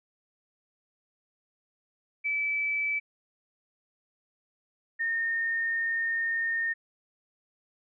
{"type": "tone pair in turn", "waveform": "sine", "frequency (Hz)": [2307, 1831.1], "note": ["D7", "A#6"], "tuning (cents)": [-31, -31], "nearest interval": "major third", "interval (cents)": 400, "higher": "first", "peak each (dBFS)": -26, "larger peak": "neither", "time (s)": [[2.24, 3], [4.99, 6.74]], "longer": "second", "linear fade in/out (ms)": 20, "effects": []}